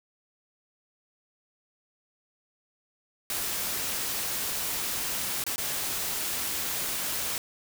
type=noise with dropouts; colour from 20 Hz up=white; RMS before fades=-31 dBFS; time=3.3-7.38 s; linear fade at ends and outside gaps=1 ms; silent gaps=5.439-5.465 / 5.56-5.58 s; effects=none